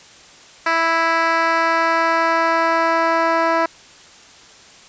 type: tone with band-pass filter sweep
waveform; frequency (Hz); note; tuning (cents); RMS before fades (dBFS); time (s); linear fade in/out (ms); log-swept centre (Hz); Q
10% pulse; 329.6; E4; 0; -17; 0.66-3.66; 5; 1600 to 810; 0.83
effects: white hiss -44 dBFS RMS until 4.88 s + resampled to 16000 Hz